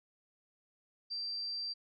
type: tone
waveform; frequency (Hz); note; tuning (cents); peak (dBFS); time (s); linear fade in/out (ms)
sine; 4699; D8; 0; -36; 1.1-1.74; 20
effects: none